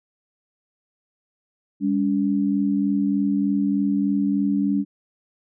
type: tone pair together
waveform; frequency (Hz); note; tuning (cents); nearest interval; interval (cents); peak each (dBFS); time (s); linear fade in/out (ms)
sine; 201 / 284.3; G3 / C#4; +44 / +44; tritone; 600; -21; 1.8-4.85; 50
effects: none